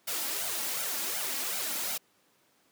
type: noise with flanger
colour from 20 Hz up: white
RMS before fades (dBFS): -33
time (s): 0.07-1.98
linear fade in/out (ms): 10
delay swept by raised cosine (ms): 1.3 to 3.7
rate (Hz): 2.7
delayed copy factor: +0.75
effects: pink hiss -67 dBFS RMS until 2.71 s + high-pass 200 Hz 12 dB/octave